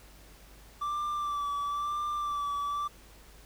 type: tone with vibrato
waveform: triangle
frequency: 1168 Hz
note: D6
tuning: 10 cents flat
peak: -28 dBFS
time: 0.81-2.88 s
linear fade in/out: 10 ms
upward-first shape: sine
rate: 1 Hz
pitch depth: 31 cents each way
effects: added 50 Hz sine -54 dBFS peak until 3.45 s + pink hiss -56 dBFS RMS until 3.45 s